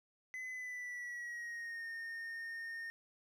triangle tone with pitch glide, 2023 to 1833.8 Hz, B6 to A#6, +41 to -29 cents, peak -40 dBFS, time 0.34-2.9 s, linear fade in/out 0 ms, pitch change -170 cents, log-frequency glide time 0.5-1.86 s, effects none

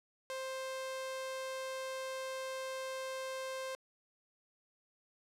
sawtooth tone, 525 Hz, C5, 6 cents sharp, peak -35 dBFS, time 0.3-3.75 s, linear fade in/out 0 ms, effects low-pass 11000 Hz 12 dB/octave

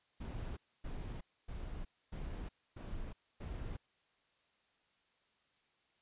brown noise bursts, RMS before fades -43 dBFS, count 6, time 0.2-3.77 s, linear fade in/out 10 ms, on 370 ms, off 270 ms, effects white hiss -75 dBFS RMS until 6.01 s + resampled to 8000 Hz

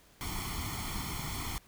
pink noise with comb filter, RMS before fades -37 dBFS, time 0.21-1.58 s, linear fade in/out 0 ms, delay 0.92 ms, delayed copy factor +0.8, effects pink hiss -61 dBFS RMS until 1.67 s

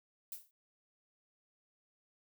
violet noise with exponential decay, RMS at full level -40 dBFS, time 0.32-0.51 s, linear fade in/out 2 ms, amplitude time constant 41 ms, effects none

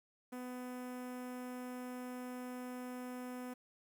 sawtooth tone with notch filter, 250 Hz, B3, 21 cents sharp, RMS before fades -45 dBFS, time 0.32-3.54 s, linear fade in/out 10 ms, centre 4300 Hz, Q 0.62, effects 11-bit

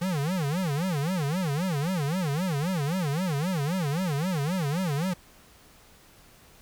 square tone with vibrato, 162.9 Hz, E3, 20 cents flat, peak -26 dBFS, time 0.01-5.14 s, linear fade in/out 10 ms, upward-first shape sine, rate 3.8 Hz, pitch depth 280 cents each way, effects pink hiss -55 dBFS RMS until 6.61 s

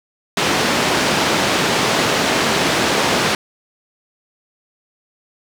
pink band-pass noise, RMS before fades -17 dBFS, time 0.37-3.35 s, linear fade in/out 2 ms, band 200 to 5600 Hz, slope 12 dB/octave, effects none

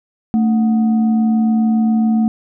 sine tone with frequency modulation, 222.4 Hz, A3, 19 cents sharp, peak -11 dBFS, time 0.34-2.28 s, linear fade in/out 0 ms, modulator 512 Hz, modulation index 0.3, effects none

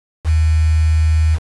sine tone with quantisation, 79 Hz, D#2, 27 cents sharp, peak -10 dBFS, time 0.24-1.39 s, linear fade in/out 50 ms, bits 5, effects resampled to 24000 Hz

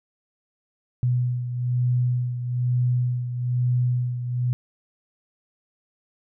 sine beating tone pair, 123.5 / 124.6 Hz, B2 / B2, 0 / +16 cents, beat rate 1.1 Hz, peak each -21 / -28 dBFS, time 1.03-4.53 s, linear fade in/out 0 ms, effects none

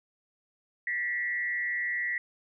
sine tone with frequency modulation, 1939 Hz, B6, 32 cents flat, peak -28 dBFS, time 0.87-2.18 s, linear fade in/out 2 ms, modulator 159 Hz, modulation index 0.62, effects none

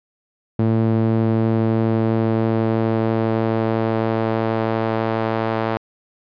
sawtooth tone with band-pass filter sweep, 112.1 Hz, A2, 33 cents sharp, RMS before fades -19 dBFS, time 0.59-5.77 s, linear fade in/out 0 ms, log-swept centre 240 to 770 Hz, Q 0.82, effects resampled to 11025 Hz

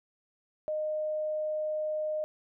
sine tone, 615 Hz, D#5, 20 cents flat, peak -29 dBFS, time 0.68-2.24 s, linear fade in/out 0 ms, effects none

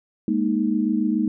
sine chord, Ab suspended second, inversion none, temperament equal with one note detuned, 207.7 / 234.7 / 311.1 Hz, Ab3 / Bb3 / Eb4, 0 / +12 / 0 cents, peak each -23 dBFS, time 0.28-1.28 s, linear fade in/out 2 ms, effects none

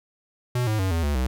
square tone with pitch steps, 123.47 / 108.11 / 94.66 / 82.88 / 72.57 / 63.54 Hz, B2 / A2 / F#2 / E2 / D2 / B1, 0 / -30 / +40 / +10 / -20 / +50 cents, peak -22 dBFS, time 0.55-1.27 s, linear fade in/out 5 ms, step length 120 ms, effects none

